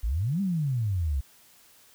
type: exponential two-way sweep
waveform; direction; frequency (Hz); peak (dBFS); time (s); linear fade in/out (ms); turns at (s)
sine; up then down; 48.92 to 204.1 to 64.4; -24; 0.03-1.21; 10; 0.41
effects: white hiss -57 dBFS RMS until 1.94 s